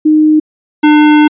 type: tone pair in turn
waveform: sine / square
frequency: 307.8 / 300.8 Hz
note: D#4 / D4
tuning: -19 / +42 cents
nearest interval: unison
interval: 39 cents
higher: first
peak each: -4 dBFS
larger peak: neither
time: 0.05-0.4 / 0.83-1.28 s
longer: second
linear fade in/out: 10 ms
effects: resampled to 8000 Hz